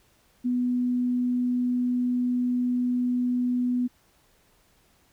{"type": "tone", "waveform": "sine", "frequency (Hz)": 247.2, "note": "B3", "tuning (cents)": 2, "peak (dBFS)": -22, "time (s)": [0.44, 3.88], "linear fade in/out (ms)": 20, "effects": ["pink hiss -63 dBFS RMS until 5.12 s"]}